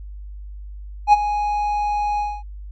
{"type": "tone with ADSR envelope", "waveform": "triangle", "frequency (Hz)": 830.6, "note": "G#5", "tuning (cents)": 0, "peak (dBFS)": -4, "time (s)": [1.07, 2.43], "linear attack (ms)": 59, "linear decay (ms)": 25, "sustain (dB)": -13, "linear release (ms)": 240, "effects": ["added 50 Hz sine -32 dBFS peak until 2.71 s", "resampled to 16000 Hz"]}